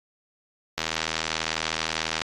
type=click train; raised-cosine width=0.2 ms; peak=-8 dBFS; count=116; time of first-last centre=0.78-2.218 s; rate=80 Hz; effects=AAC 32 kbps